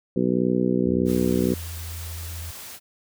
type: harmonic tone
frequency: 61.74 Hz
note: B1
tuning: in tune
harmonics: 2 / 3 / 4 / 5 / 6 / 7 / 8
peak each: -33 / -24 / -24 / -28 / -25 / -32 / -30 dBFS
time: 0.16-1.54 s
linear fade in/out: 5 ms
type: tone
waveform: sine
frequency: 83 Hz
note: E2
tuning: 12 cents sharp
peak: -32 dBFS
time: 0.86-2.51 s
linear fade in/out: 5 ms
type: noise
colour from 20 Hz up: white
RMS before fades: -39 dBFS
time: 1.05-2.8 s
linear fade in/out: 50 ms
effects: none